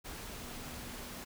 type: tone in noise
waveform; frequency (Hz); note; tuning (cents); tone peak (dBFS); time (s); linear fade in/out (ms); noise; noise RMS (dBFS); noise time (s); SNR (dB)
sine; 242; B3; -35; -52; 0.39-1.23; 20; pink; -45; 0.04-1.25; -10
effects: none